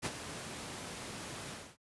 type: noise with ADSR envelope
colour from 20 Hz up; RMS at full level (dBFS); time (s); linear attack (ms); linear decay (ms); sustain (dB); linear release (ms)
pink; -34; 0.02-1.77; 33; 45; -9; 260
effects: high-pass 100 Hz 12 dB/octave + resampled to 24000 Hz